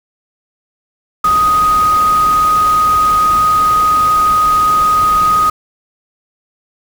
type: tone in noise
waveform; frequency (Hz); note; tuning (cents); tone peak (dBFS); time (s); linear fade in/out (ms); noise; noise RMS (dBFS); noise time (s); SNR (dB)
sine; 1248; D#6; +5; -8; 1.24-5.5; 5; pink; -25; 1.24-5.5; +14
effects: none